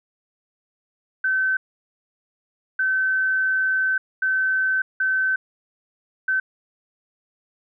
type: tone bursts at uneven times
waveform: sine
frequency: 1533 Hz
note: G6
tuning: 39 cents flat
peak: -18 dBFS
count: 5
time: 1.24-1.57 / 2.79-3.98 / 4.22-4.82 / 5-5.36 / 6.28-6.4 s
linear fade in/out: 5 ms
effects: none